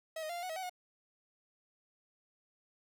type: tone with pitch steps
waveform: 45% pulse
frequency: 641 / 622 / 693 / 697 / 737 / 640 / 754 / 725 Hz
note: E5 / D#5 / F5 / F5 / F#5 / D#5 / F#5 / F#5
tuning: -49 / -1 / -14 / -4 / -7 / +49 / +32 / -35 cents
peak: -38 dBFS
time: 0.16-0.696 s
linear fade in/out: 5 ms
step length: 67 ms
effects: none